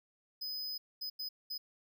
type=tone bursts at uneven times; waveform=square; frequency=5020 Hz; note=D#8; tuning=15 cents sharp; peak=-38 dBFS; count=4; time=0.41-0.78 / 1.01-1.1 / 1.19-1.29 / 1.5-1.58 s; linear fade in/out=10 ms; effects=none